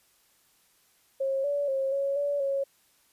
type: tone with pitch steps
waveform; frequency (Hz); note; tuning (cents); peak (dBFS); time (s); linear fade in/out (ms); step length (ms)
sine; 540 / 573 / 538 / 554 / 573 / 550; C#5 / D5 / C5 / C#5 / D5 / C#5; -45 / -43 / +48 / -1 / -43 / -14; -25; 1.2-2.64; 10; 240
effects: white hiss -65 dBFS RMS until 3.12 s + resampled to 32000 Hz